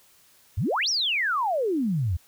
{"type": "exponential two-way sweep", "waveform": "sine", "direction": "up then down", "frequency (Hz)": [78, 5920, 78], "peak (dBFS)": -22, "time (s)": [0.57, 2.17], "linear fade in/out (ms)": 10, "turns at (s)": 0.89, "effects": ["white hiss -58 dBFS RMS until 2.27 s"]}